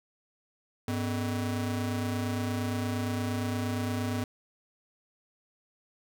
40% pulse ring-modulated tone, 174.61 Hz, F3, in tune, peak -25 dBFS, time 0.88-4.24 s, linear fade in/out 2 ms, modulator 73 Hz, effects none

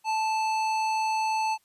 sine tone with hard clipping, 877 Hz, A5, 6 cents flat, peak -26 dBFS, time 0.04-1.58 s, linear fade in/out 50 ms, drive 14 dB, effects white hiss -68 dBFS RMS until 1.64 s + resampled to 32000 Hz

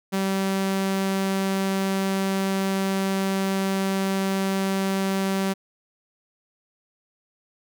sawtooth tone, 193.2 Hz, G3, 25 cents flat, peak -18 dBFS, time 0.12-5.54 s, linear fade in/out 20 ms, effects none

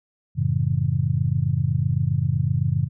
sine chord, F# minor seventh, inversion none, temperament just, 92.5 / 111 / 138.75 / 166.5 Hz, F#2 / A2 / C#3 / E3, 0 / +16 / +2 / +18 cents, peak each -26 / -24 / -22 / -28 dBFS, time 0.35-2.89 s, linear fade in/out 50 ms, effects none

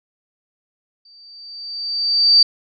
sine tone with exponential growth, 4634 Hz, D8, 24 cents flat, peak -6 dBFS, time 1.05-2.43 s, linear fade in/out 5 ms, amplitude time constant 300 ms, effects none

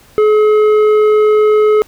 triangle tone with tanh clipping, 426.1 Hz, G#4, 44 cents sharp, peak -8 dBFS, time 0.18-1.82 s, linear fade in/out 0 ms, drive 13 dB, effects pink hiss -45 dBFS RMS until 1.87 s

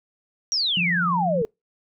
sine exponential sweep, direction down, 5820 to 427.7 Hz, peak -20 dBFS, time 0.52-1.45 s, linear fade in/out 0 ms
sine tone with vibrato, 174.9 Hz, F3, 3 cents sharp, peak -24 dBFS, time 0.77-1.42 s, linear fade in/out 2 ms, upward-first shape triangle, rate 20 Hz, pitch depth 81 cents each way
effects noise-tail reverb RT60 0.2 s tail -26 dB re dry

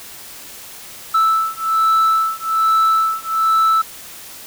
sine beating tone pair, 1316 / 1317.2 Hz, E6 / E6, -3 / -2 cents, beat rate 1.2 Hz, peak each -14 dBFS, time 1.14-3.82 s, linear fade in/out 10 ms, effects tanh soft clip ceiling -10 dBFS + white hiss -36 dBFS RMS until 4.46 s

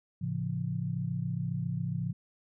sine chord, A augmented, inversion none, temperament just, 110 / 137.5 / 171.88 Hz, A2 / C#3 / E#3, 0 / -14 / -27 cents, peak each -36 / -34 / -34 dBFS, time 0.21-2.13 s, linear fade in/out 10 ms, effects none

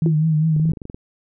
sine tone with vibrato, 156.9 Hz, D#3, 15 cents sharp, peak -14 dBFS, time 0.02-0.72 s, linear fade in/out 2 ms, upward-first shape triangle, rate 5 Hz, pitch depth 64 cents each way
sine tone with exponential decay, 340 Hz, F4, 46 cents flat, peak -16 dBFS, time 0.06-0.17 s, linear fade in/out 1 ms, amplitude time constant 22 ms
clicks, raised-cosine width 3 ms, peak -20 dBFS, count 10, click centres 0.564 / 0.598 / 0.655 / 0.693 / 0.735 / 0.772 / 0.818 / 0.854 / 0.899 / 0.945 s
effects none

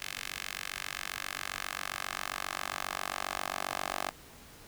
10% pulse tone with high-pass filter sweep, 47.46 Hz, F#1, 45 cents sharp, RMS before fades -38 dBFS, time 0-4.11 s, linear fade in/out 10 ms, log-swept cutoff 2200 to 760 Hz, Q 1.2, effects pink hiss -53 dBFS RMS until 4.67 s

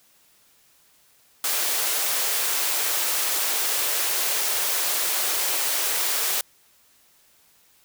white high-pass noise, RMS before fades -24 dBFS, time 1.44-6.41 s, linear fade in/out 2 ms, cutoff 370 Hz, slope 24 dB/octave, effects white hiss -59 dBFS RMS until 7.84 s

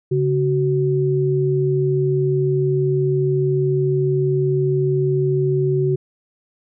sine tone pair together, 140 / 373.8 Hz, C#3 / F#4, +18 / +18 cents, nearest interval octave + perfect fourth, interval 1700 cents, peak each -18 dBFS, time 0.11-5.96 s, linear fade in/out 10 ms, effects none

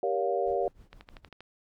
sine chord, G half-diminished seventh, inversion none, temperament just, 392 / 470.4 / 564.5 / 705.6 Hz, G4 / Bb4 / Db5 / F5, 0 / +16 / +31 / +18 cents, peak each -31 dBFS, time 0.03-0.68 s, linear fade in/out 2 ms
brown noise with tremolo, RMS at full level -50 dBFS, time 0.46-1.29 s, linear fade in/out 10 ms, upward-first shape triangle, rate 6.3 Hz, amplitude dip 90%
click train, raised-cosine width 0.3 ms, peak -30 dBFS, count 7, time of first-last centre 0.93-1.406 s, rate 12.6 Hz
effects none

